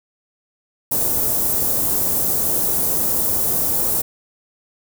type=band-stop noise; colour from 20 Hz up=white; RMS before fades=-19 dBFS; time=0.91-4.02 s; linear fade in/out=10 ms; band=630 to 11000 Hz; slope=12 dB/octave; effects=none